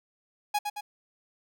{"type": "tone with echo", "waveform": "45% pulse", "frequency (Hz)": 830.6, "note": "G#5", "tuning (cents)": 0, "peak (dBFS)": -24, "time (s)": [0.54, 0.59], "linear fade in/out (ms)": 10, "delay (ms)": 110, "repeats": 2, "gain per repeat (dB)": -5, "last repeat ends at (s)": 0.81, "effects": []}